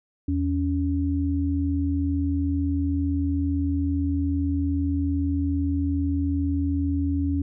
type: tone pair together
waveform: sine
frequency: 82.22 / 280.1 Hz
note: E2 / C#4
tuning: -4 / +18 cents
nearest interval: octave + major sixth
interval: 2122 cents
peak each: -24 dBFS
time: 0.28-7.42 s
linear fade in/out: 5 ms
effects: none